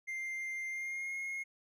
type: tone with pitch glide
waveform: triangle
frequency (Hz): 2098 to 2153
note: C7 to C7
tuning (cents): +4 to +49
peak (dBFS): -35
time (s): 0.07-1.44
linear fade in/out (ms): 20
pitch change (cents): +45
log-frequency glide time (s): 0.67-1.16
effects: none